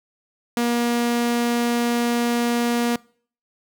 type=tone; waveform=sawtooth; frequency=237.9 Hz; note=A#3; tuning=35 cents sharp; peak=-15 dBFS; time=0.57-2.96 s; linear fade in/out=2 ms; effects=noise-tail reverb RT60 0.5 s tail -24 dB re dry